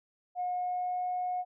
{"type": "tone with pitch glide", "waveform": "sine", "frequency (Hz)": [721, 725.6], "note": ["F#5", "F#5"], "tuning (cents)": [-45, -34], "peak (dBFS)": -29, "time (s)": [0.35, 1.45], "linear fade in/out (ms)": 50, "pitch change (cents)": 11, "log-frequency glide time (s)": [0.52, 1.05], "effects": ["tanh soft clip ceiling -25 dBFS"]}